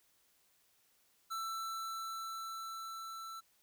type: tone with level ramp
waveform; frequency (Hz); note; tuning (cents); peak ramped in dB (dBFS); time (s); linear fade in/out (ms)
square; 1332; E6; +18; -38 to -45; 1.3-3.41; 20
effects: white hiss -72 dBFS RMS until 3.62 s